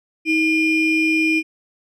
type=ring-modulated tone; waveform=triangle; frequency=1368 Hz; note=F6; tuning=36 cents flat; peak=-10 dBFS; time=0.25-1.43 s; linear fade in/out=50 ms; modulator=1050 Hz; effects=none